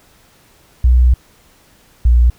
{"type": "tone pair in turn", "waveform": "sine", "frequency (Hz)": [61.74, 59.74], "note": ["B1", "A#1"], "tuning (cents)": [0, 43], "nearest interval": "minor second", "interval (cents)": 57, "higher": "first", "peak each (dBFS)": -6, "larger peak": "neither", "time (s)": [[0.84, 1.14], [2.05, 2.3]], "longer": "first", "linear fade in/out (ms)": 5, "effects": ["pink hiss -50 dBFS RMS until 2.38 s"]}